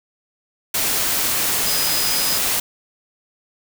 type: tone in noise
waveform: sine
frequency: 4997 Hz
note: D#8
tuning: 7 cents sharp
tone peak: -24 dBFS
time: 1.66-2.38 s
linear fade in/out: 5 ms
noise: white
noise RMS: -20 dBFS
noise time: 0.74-2.6 s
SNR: -7 dB
effects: none